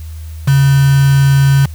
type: tone with quantisation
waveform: sine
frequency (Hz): 138.1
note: C#3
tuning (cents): -6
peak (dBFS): -6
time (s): 0.47-1.66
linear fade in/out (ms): 10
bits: 3
effects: added 79 Hz sine -24 dBFS peak until 1.74 s + white hiss -43 dBFS RMS until 1.74 s